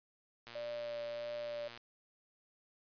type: click train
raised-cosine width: 0.2 ms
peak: -32 dBFS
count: 155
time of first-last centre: 0.47-1.775 s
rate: 118 Hz
type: tone with vibrato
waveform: sine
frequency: 590 Hz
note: D5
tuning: 8 cents sharp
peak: -39 dBFS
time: 0.55-1.68 s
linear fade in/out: 5 ms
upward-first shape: triangle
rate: 1.6 Hz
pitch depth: 13 cents each way
effects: resampled to 11025 Hz